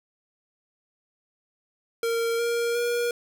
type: tone with pitch steps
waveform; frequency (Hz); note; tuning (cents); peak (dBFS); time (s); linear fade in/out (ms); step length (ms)
square; 461.9 / 469.4 / 477.1; A#4 / A#4 / A#4; -16 / +12 / +40; -24; 2.03-3.11; 2; 360
effects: none